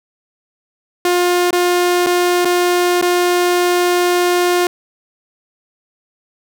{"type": "tone with dropouts", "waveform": "sawtooth", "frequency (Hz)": 354.8, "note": "F4", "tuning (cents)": 27, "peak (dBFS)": -8, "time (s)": [1.05, 4.67], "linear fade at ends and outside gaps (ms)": 2, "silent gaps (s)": [[1.508, 1.528], [2.063, 2.068], [2.448, 2.454], [3.014, 3.024]], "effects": []}